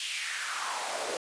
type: noise with high-pass filter sweep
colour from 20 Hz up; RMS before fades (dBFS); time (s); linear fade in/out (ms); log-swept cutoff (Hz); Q
pink; -34; 0-1.17; 2; 3100 to 460; 3
effects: resampled to 22050 Hz